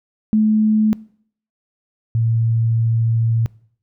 sine tone pair in turn, 215.6 / 114.21 Hz, A3 / A#2, -35 / -35 cents, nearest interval major seventh, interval 1100 cents, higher first, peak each -11 / -14 dBFS, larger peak first, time 0.33-0.93 / 2.15-3.46 s, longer second, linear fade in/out 0 ms, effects noise-tail reverb RT60 0.6 s tail -23 dB re dry

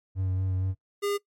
triangle tone with vibrato, 93.9 Hz, F#2, 26 cents sharp, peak -23 dBFS, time 0.15-0.75 s, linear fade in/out 50 ms, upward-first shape sine, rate 4.3 Hz, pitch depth 20 cents each way
square tone, 405.7 Hz, G#4, 41 cents flat, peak -26 dBFS, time 1.02-1.18 s, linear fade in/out 20 ms
effects noise-tail reverb RT60 0.1 s tail -20 dB re dry + MP3 64 kbps

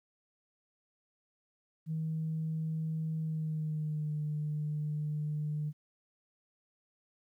sine tone with pitch glide, 158.9 to 150.59 Hz, D#3 to D3, +37 to +44 cents, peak -31 dBFS, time 1.86-5.73 s, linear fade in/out 50 ms, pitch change -93 cents, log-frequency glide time 3.19-4.17 s, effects tanh soft clip ceiling -27 dBFS + 12-bit

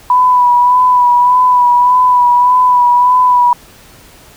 sine tone with vibrato, 987.8 Hz, B5, in tune, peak -5 dBFS, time 0.1-3.53 s, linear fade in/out 2 ms, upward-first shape sine, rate 1.7 Hz, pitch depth 29 cents each way, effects pink hiss -40 dBFS RMS until 4.36 s

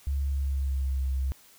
sine tone with pitch glide, 69.3 to 66.36 Hz, C#2 to C2, 0 to +25 cents, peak -25 dBFS, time 0.07-1.32 s, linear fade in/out 0 ms, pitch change -75 cents, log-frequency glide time 0.31-0.99 s, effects white hiss -56 dBFS RMS until 1.58 s

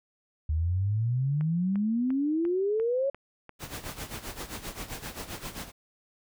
sine exponential sweep, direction up, 74.8 to 562 Hz, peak -24 dBFS, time 0.49-3.1 s, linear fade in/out 5 ms
click train, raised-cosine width 0.5 ms, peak -29 dBFS, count 9, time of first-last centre 1.41-4.188 s, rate 2.88 Hz
pink noise with tremolo, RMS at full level -36 dBFS, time 3.59-5.72 s, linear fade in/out 50 ms, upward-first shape sine, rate 7.6 Hz, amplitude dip 75%
effects none

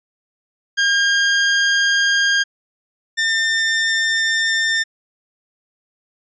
sawtooth tone pair in turn, 1613 / 1801.7 Hz, G6 / A6, +49 / +41 cents, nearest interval major second, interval 192 cents, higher second, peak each -10 / -12 dBFS, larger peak first, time 0.77-2.44 / 3.17-4.84 s, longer neither, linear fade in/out 20 ms, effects resampled to 16000 Hz

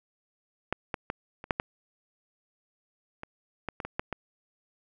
clicks, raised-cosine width 0.5 ms, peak -12 / -15 / -15 / -26 / -9 / -12 / -23 / -17 / -20 / -20 / -13 / -17 dBFS, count 12, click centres 0.726 / 0.942 / 1.101 / 1.441 / 1.508 / 1.599 / 3.234 / 3.687 / 3.802 / 3.85 / 3.995 / 4.127 s, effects none

